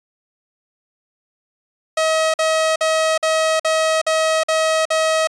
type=tone bursts; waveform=sawtooth; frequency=637 Hz; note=D#5; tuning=41 cents sharp; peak=-11 dBFS; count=8; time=1.97-5.273 s; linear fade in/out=5 ms; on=370 ms; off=49 ms; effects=resampled to 22050 Hz